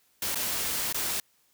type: noise with dropouts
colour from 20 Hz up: white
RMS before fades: -30 dBFS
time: 0.22-1.2 s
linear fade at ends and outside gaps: 2 ms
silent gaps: 0.347-0.356 / 0.927-0.944 s
effects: white hiss -67 dBFS RMS until 1.53 s